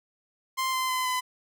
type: tone with pitch steps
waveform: sawtooth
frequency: 1046.5 / 1034.5 / 1022.6 / 1010.9 Hz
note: C6 / C6 / C6 / B5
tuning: 0 / -20 / -40 / +40 cents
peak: -22 dBFS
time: 0.57-1.21 s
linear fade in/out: 20 ms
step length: 160 ms
effects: none